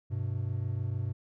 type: tone pair together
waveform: triangle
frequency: 99.22 / 125.8 Hz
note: G2 / B2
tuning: +21 / +32 cents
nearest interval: major third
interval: 411 cents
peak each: -30 / -32 dBFS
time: 0.1-1.13 s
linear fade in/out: 20 ms
effects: none

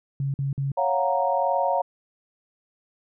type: tone bursts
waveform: sine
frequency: 138.1 Hz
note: C#3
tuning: 6 cents flat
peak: -23 dBFS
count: 3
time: 0.2-0.718 s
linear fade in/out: 2 ms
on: 140 ms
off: 49 ms
type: chord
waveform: sine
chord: Gb major seventh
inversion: second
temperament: equal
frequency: 554.4 / 698.5 / 740 / 932.3 Hz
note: Db5 / F5 / Gb5 / Bb5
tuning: 0 / 0 / 0 / 0 cents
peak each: -25 / -26 / -27 / -25 dBFS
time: 0.77-1.82 s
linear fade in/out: 10 ms
effects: none

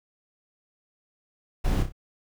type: noise with echo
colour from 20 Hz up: brown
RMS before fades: -24 dBFS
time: 1.64-1.83 s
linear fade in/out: 10 ms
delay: 31 ms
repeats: 3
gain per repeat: -7 dB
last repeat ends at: 1.923 s
effects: none

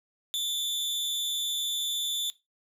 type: tone with amplitude modulation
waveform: 40% pulse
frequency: 3526 Hz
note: A7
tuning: 3 cents sharp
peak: -24 dBFS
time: 0.34-2.3 s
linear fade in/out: 0 ms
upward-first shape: sine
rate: 287 Hz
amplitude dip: 45%
effects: noise-tail reverb RT60 0.2 s tail -17 dB re dry

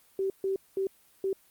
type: tone bursts at uneven times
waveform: sine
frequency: 386.3 Hz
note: G4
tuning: 25 cents flat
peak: -26 dBFS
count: 4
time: 0.19-0.3 / 0.44-0.56 / 0.77-0.87 / 1.24-1.33 s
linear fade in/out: 2 ms
effects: white hiss -62 dBFS RMS until 1.5 s + Opus 32 kbps

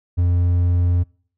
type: tone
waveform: triangle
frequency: 87.9 Hz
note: F2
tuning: 12 cents sharp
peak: -12 dBFS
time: 0.17-1.04 s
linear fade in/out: 20 ms
effects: noise-tail reverb RT60 0.5 s tail -25 dB re dry

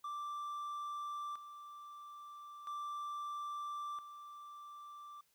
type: tone with tremolo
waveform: triangle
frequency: 1174.7 Hz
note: D6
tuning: in tune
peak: -38 dBFS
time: 0.04-5.21 s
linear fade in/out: 5 ms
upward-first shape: square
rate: 0.38 Hz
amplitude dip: 65%
effects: white hiss -75 dBFS RMS until 5.34 s

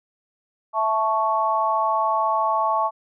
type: chord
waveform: sine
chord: A major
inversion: second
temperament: equal with one note detuned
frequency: 659.3 / 874.9 / 1108.7 Hz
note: E5 / A5 / C#6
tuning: 0 / -10 / 0 cents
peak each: -25 / -22 / -22 dBFS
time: 0.73-2.91 s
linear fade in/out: 50 ms
effects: none

